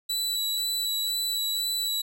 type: tone with vibrato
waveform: sawtooth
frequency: 3948 Hz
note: B7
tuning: 1 cent flat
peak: -23 dBFS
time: 0.09-2.02 s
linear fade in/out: 10 ms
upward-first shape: sine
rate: 2 Hz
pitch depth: 13 cents each way
effects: none